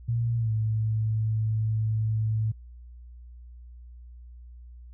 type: tone with pitch glide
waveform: sine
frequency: 116.9 to 109.7 Hz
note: A#2 to A2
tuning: +5 to -5 cents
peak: -23 dBFS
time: 0.08-2.52 s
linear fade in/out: 10 ms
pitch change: -110 cents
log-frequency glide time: 0.37-0.51 s
effects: added 60 Hz sine -43 dBFS peak until 4.93 s